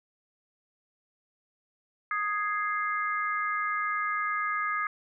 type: chord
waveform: sine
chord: Ab major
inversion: second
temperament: equal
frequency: 1244.5 / 1661.2 / 2093 Hz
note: Eb6 / Ab6 / C7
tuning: 0 / 0 / 0 cents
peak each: -29 / -33 / -34 dBFS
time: 2.11-4.87 s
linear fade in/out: 2 ms
effects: none